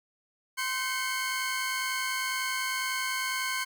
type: tone cluster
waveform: sawtooth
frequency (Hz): 1042 / 1538 / 2186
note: C6 / G6 / C#7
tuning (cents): -7 / -33 / -25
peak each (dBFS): -30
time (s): 0.57-3.65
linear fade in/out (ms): 20
effects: none